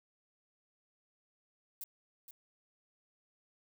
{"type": "noise with echo", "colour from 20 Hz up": "violet", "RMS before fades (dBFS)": -43, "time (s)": [1.81, 1.84], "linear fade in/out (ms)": 2, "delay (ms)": 470, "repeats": 1, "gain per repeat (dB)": -9, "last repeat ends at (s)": 2.31, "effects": []}